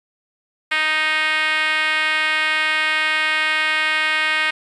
5% pulse tone with band-pass filter, 311.1 Hz, D#4, in tune, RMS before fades -19 dBFS, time 0.71-4.51 s, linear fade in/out 10 ms, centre 2000 Hz, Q 1.8, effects resampled to 24000 Hz + 8-bit

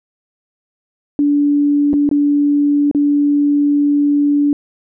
sine tone with dropouts, 289.3 Hz, D4, 26 cents flat, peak -10 dBFS, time 1.19-4.53 s, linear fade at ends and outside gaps 1 ms, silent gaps 1.932-1.938 / 2.091-2.113 / 2.913-2.948 s, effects none

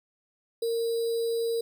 sine tone with sample-and-hold, 461.6 Hz, A#4, 17 cents flat, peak -25 dBFS, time 0.62-1.61 s, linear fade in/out 5 ms, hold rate 4410 Hz, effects none

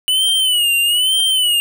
square tone with vibrato, 2960 Hz, F#7, in tune, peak -13 dBFS, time 0.08-1.6 s, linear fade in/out 0 ms, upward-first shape sine, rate 1.1 Hz, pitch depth 110 cents each way, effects none

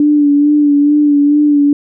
sine tone with vibrato, 291.9 Hz, D4, 10 cents flat, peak -6 dBFS, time 0-1.73 s, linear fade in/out 2 ms, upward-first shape sine, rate 2.3 Hz, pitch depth 32 cents each way, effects none

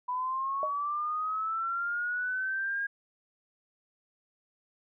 sine linear sweep, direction up, 987.8 to 1631 Hz, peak -29 dBFS, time 0.08-2.87 s, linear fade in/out 10 ms
sine tone with exponential decay, 617 Hz, D#5, 15 cents flat, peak -26 dBFS, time 0.63-0.75 s, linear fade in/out 1 ms, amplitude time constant 24 ms
effects none

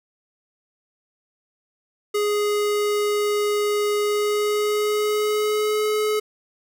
square tone with pitch glide, 415.3 to 426.2 Hz, G#4 to G#4, 0 to +45 cents, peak -20 dBFS, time 2.14-6.2 s, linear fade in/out 10 ms, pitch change +45 cents, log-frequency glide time 3.99-5.88 s, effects none

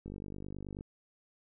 click train, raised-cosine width 3 ms, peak -30 dBFS, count 38, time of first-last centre 0.06-0.809 s, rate 49.4 Hz, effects none

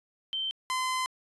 sine / sawtooth tone pair in turn, 3112 / 1028.1 Hz, G7 / C6, -13 / -31 cents, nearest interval octave + perfect fifth, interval 1918 cents, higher first, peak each -29 / -24 dBFS, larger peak second, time 0.33-0.51 / 0.7-1.06 s, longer second, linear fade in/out 0 ms, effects resampled to 24000 Hz

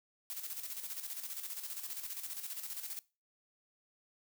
blue noise with tremolo, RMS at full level -41 dBFS, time 0.3-2.99 s, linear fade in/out 0 ms, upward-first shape square, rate 15 Hz, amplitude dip 55%, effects noise-tail reverb RT60 0.3 s tail -21 dB re dry

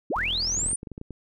sine linear sweep, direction up, 185 to 9360 Hz, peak -24 dBFS, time 0.1-0.76 s, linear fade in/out 5 ms
30% pulse tone, 42.02 Hz, E1, 34 cents sharp, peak -32 dBFS, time 0.16-0.72 s, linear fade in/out 0 ms
clicks, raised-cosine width 3 ms, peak -24 dBFS, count 10, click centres 0.577 / 0.631 / 0.662 / 0.731 / 0.831 / 0.872 / 0.917 / 0.979 / 1.014 / 1.107 s
effects none

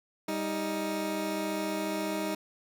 20% pulse tone pair together, 198 / 314.3 Hz, G3 / D#4, +18 / +18 cents, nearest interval minor sixth, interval 800 cents, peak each -30 / -27 dBFS, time 0.28-2.35 s, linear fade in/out 5 ms, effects none

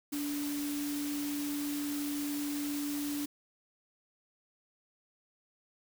sine tone in noise, 290 Hz, D4, 22 cents flat, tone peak -33 dBFS, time 0.12-3.26 s, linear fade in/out 10 ms, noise white, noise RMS -42 dBFS, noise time 0.12-3.26 s, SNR +6 dB, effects none

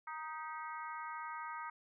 harmonic tone with a mistuned harmonic, 311.9 Hz, D#4, 4 cents sharp, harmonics 3 / 4 / 5 / 6 / 7, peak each -45 / -45 / -50 / -54 / -54 dBFS, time 0.07-1.7 s, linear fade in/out 5 ms, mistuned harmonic 6, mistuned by +59 cents, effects none

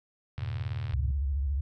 click train, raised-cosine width 0.3 ms, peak -29 dBFS, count 42, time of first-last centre 0.38-0.936 s, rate 73.7 Hz
sine chord, F diminished, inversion none, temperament just, 87.31 / 104.77 / 125.72 Hz, F2 / Ab2 / Cb3, 0 / +16 / +31 cents, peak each -35 dBFS, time 0.38-1.11 s, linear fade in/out 5 ms
sine tone with vibrato, 69.3 Hz, C#2, in tune, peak -26 dBFS, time 0.93-1.61 s, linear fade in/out 5 ms, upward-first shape square, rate 14 Hz, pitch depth 110 cents each way
effects none

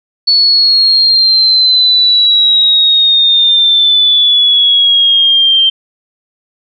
sine exponential sweep, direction down, 4435 to 3136 Hz, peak -5 dBFS, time 0.27-5.7 s, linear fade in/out 10 ms, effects none

